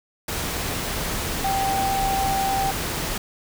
sine tone in noise, 780 Hz, G5, 9 cents flat, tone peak -21 dBFS, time 1.44-2.71 s, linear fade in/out 5 ms, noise pink, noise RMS -27 dBFS, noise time 0.28-3.18 s, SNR +3 dB, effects none

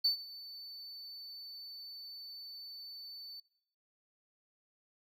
triangle tone with ADSR envelope, 4512 Hz, C#8, 30 cents sharp, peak -22 dBFS, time 0.04-3.4 s, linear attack 12 ms, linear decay 110 ms, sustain -22 dB, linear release 3 ms, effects noise-tail reverb RT60 0.7 s tail -23 dB re dry + tanh soft clip ceiling -22 dBFS

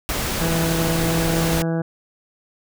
pink noise, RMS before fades -24 dBFS, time 0.09-1.62 s, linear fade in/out 0 ms
harmonic tone, 164.81 Hz, E3, in tune, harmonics 1 / 2 / 3 / 4 / 5 / 6 / 7 / 8 / 9 / 10, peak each -21 / -26 / -28 / -31 / -36 / -45 / -44 / -46 / -39 / -42 dBFS, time 0.41-1.82 s, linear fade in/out 5 ms
effects none

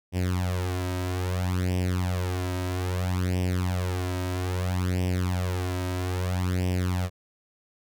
sawtooth tone with flanger, 91 Hz, F#2, 28 cents flat, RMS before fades -27 dBFS, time 0.12-7.1 s, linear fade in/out 50 ms, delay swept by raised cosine 0.36 to 3.16 ms, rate 0.61 Hz, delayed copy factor +0.8, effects none

